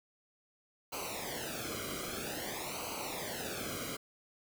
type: noise with flanger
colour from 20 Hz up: pink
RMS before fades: -40 dBFS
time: 0.92-3.97 s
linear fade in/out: 10 ms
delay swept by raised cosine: 0.56 to 1.14 ms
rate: 0.51 Hz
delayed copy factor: -0.9
effects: none